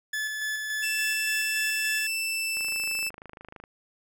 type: tone with tremolo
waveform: 40% pulse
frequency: 1727 Hz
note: A6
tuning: 33 cents flat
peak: -27 dBFS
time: 0.13-2.07 s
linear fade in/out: 5 ms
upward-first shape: square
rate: 3.5 Hz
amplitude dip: 30%
type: tone with pitch glide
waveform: sawtooth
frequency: 2659 to 2642 Hz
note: E7 to E7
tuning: +14 to +3 cents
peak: -24 dBFS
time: 0.82-3.1 s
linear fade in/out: 20 ms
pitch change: -11 cents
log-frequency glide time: 2.19-2.87 s
type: click train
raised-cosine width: 0.5 ms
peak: -28 dBFS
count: 29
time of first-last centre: 2.57-3.639 s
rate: 26.2 Hz
effects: none